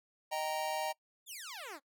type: chord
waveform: square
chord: Eb major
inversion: none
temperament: just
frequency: 622.3 / 777.8 / 933.4 Hz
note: Eb5 / G5 / Bb5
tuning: 0 / -14 / +2 cents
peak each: -39 dBFS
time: 0.31-0.93 s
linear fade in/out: 20 ms
type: exponential sweep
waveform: 10% pulse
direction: down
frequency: 3729 to 259.3 Hz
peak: -35 dBFS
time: 1.26-1.8 s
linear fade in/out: 50 ms
effects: noise-tail reverb RT60 0.1 s tail -23 dB re dry